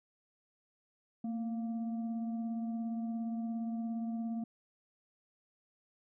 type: tone with frequency modulation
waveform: sine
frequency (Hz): 226.9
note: A#3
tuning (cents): -47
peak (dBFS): -34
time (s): 1.24-4.44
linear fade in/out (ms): 5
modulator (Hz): 471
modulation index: 0.35
effects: none